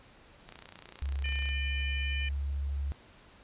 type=click train; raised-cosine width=0.2 ms; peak=-29 dBFS; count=31; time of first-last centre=0.49-1.49 s; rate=30 Hz
type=tone with pitch glide; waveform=sine; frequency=68.9 to 70.02 Hz; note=C#2 to C#2; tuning=-10 to +18 cents; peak=-30 dBFS; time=1.02-2.92 s; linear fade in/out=0 ms; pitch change=+28 cents; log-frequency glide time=2.05-2.37 s
type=harmonic tone; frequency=601 Hz; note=D5; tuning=40 cents sharp; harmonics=3 / 4 / 5; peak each=-42 / -37 / -40 dBFS; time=1.24-2.29 s; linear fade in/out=5 ms
effects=pink hiss -57 dBFS RMS until 3.43 s + resampled to 8000 Hz